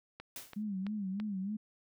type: click train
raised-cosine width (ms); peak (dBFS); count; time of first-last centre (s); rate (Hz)
0.3; -29; 4; 0.2-1.2; 3
type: noise with exponential decay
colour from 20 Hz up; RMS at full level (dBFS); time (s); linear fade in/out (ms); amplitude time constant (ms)
white; -41; 0.36-0.63; 2; 58
type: tone with vibrato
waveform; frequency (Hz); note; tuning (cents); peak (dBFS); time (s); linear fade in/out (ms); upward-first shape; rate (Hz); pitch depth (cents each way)
sine; 200.5; G3; +39; -34; 0.56-1.57; 10; sine; 3.3; 120
effects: none